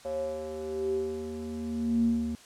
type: tone with band-pass filter sweep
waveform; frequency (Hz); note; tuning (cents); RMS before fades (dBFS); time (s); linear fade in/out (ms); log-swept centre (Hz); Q
square; 77.78; D#2; 0; -31; 0.05-2.35; 0; 580 to 200; 9.9
effects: white hiss -53 dBFS RMS until 2.45 s + low-pass 8000 Hz 12 dB/octave